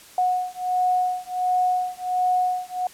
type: beating tone pair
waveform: sine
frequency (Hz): 730 / 731.4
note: F#5 / F#5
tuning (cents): -24 / -20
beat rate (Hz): 1.4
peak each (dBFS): -23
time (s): 0.18-2.87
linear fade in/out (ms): 2
effects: white hiss -47 dBFS RMS until 2.93 s + low-pass 12000 Hz 12 dB/octave